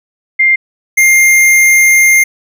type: tone pair in turn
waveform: sine / square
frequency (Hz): 2105 / 2112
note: C7 / C7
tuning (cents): +10 / +16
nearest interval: unison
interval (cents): 6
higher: second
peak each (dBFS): -5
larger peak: neither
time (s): 0.39-0.56 / 0.97-2.24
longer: second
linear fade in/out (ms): 10
effects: none